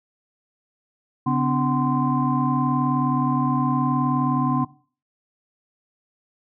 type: tone cluster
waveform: sine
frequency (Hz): 140.2 / 253 / 292.2 / 751 / 1038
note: C#3 / B3 / D4 / F#5 / C6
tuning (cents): +20 / +42 / -9 / +26 / -14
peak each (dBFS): -23 / -22 / -26 / -30 / -25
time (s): 1.26-4.65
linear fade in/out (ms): 10
effects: noise-tail reverb RT60 0.4 s tail -18 dB re dry + tanh soft clip ceiling -8 dBFS